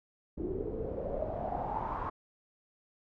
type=noise with low-pass filter sweep; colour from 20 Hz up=pink; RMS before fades=-36 dBFS; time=0.37-2.1 s; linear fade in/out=10 ms; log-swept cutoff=340 to 1100 Hz; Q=7; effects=none